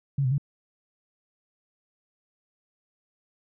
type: tone with pitch steps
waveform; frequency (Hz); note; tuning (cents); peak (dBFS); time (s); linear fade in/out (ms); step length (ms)
sine; 138.9 / 127.5 / 141.1; C#3 / C3 / C#3; +4 / -44 / +31; -21; 0.18-0.381; 5; 67
effects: none